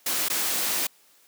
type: noise with dropouts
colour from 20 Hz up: white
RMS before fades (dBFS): -26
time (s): 0.06-0.87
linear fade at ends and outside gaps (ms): 5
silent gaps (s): 0.285-0.299
effects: white hiss -59 dBFS RMS until 1.27 s + high-pass 200 Hz 12 dB/octave